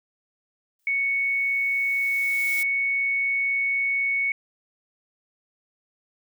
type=noise with exponential growth; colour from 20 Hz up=blue; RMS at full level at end=-33 dBFS; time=0.79-2.63 s; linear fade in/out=2 ms; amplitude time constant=400 ms
type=tone; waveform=sine; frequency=2219 Hz; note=C#7; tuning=1 cent sharp; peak=-21 dBFS; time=0.87-4.32 s; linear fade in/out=2 ms
effects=none